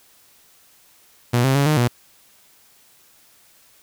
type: tone with pitch steps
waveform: sawtooth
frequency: 121.1 / 133.3 / 140.7 / 152.8 / 121 Hz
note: B2 / C3 / C#3 / D#3 / B2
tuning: -34 / +33 / +26 / -31 / -35 cents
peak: -11 dBFS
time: 1.33-1.88 s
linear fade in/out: 10 ms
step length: 110 ms
effects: white hiss -54 dBFS RMS until 3.82 s